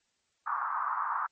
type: band-pass noise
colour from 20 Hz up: white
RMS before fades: -32 dBFS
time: 0.46-1.27 s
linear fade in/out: 10 ms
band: 950 to 1300 Hz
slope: 48 dB/octave
effects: white hiss -75 dBFS RMS until 1.31 s + MP3 32 kbps